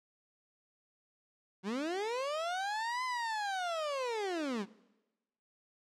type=linear two-way sweep; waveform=30% pulse; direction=up then down; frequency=179.2 to 1029 to 179.2 Hz; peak=-31 dBFS; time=1.63-4.66 s; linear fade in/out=50 ms; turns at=3.04 s; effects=noise-tail reverb RT60 1.0 s tail -20 dB re dry + low-pass 6000 Hz 12 dB/octave